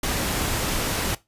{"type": "noise", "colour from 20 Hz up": "pink", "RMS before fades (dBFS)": -25, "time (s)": [0.03, 1.15], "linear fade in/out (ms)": 5, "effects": ["noise-tail reverb RT60 0.2 s tail -18 dB re dry", "resampled to 32000 Hz"]}